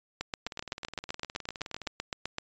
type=two click trains; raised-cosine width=0.2 ms; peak=-15 / -22 dBFS; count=18 / 28; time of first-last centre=0.21-2.384 / 0.47-1.869 s; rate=7.82 / 19.3 Hz; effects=resampled to 16000 Hz